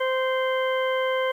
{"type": "harmonic tone", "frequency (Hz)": 520, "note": "C5", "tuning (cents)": -11, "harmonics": [1, 2, 3, 4, 6], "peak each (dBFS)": [-23, -29, -33, -32, -36], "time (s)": [0, 1.32], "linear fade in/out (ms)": 10, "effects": ["9-bit"]}